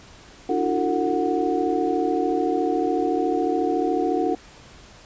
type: tone cluster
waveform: sine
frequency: 292.6 / 332.8 / 366.7 / 449.9 / 735 Hz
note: D4 / E4 / F#4 / A4 / F#5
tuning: -6 / +17 / -15 / +39 / -12 cents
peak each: -26 dBFS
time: 0.49-4.35 s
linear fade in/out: 5 ms
effects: pink hiss -47 dBFS RMS until 5.05 s + resampled to 16000 Hz